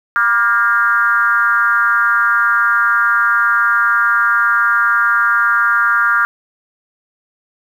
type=tone with frequency modulation; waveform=sine; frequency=1404 Hz; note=F6; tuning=9 cents sharp; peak=-10 dBFS; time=0.16-6.25 s; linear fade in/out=0 ms; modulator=219 Hz; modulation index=1.1; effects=7-bit